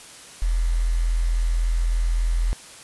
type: tone with quantisation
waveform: sine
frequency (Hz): 41.81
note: E1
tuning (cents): +25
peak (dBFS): -18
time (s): 0.42-2.53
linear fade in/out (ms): 0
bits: 7
effects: white hiss -43 dBFS RMS until 2.83 s + resampled to 24000 Hz